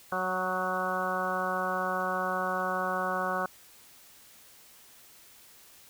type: harmonic tone with a mistuned harmonic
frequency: 185 Hz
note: F#3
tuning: in tune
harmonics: 1 / 2 / 3 / 4 / 5 / 6 / 7 / 8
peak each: -39 / -40 / -35 / -35 / -39 / -34 / -36 / -35 dBFS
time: 0.12-3.46 s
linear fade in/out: 2 ms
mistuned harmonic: 7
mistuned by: -24 cents
effects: white hiss -55 dBFS RMS until 5.89 s